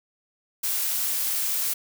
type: noise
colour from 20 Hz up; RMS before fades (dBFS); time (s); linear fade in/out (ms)
blue; -26; 0.63-1.74; 10
effects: none